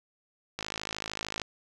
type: click train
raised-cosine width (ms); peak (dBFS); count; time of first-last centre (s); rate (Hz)
0.2; -16; 45; 0.59-1.417; 53.2
effects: none